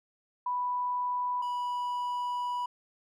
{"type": "tone pair in turn", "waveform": ["sine", "triangle"], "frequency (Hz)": [987.8, 980.4], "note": ["B5", "B5"], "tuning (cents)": [0, -13], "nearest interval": "unison", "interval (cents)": 13, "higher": "first", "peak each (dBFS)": -28, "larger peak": "neither", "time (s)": [[0.46, 1.42], [1.42, 2.66]], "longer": "second", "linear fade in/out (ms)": 5, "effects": []}